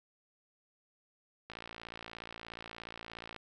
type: click train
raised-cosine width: 0.3 ms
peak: -28 dBFS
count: 107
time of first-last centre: 1.5-3.363 s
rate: 56.9 Hz
effects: none